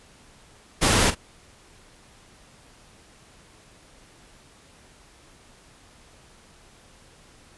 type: noise with echo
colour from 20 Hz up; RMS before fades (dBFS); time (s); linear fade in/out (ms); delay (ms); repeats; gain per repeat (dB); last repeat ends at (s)
pink; -19; 0.81-1.11; 20; 43; 1; -13; 1.153
effects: pink hiss -53 dBFS RMS until 7.57 s + resampled to 24000 Hz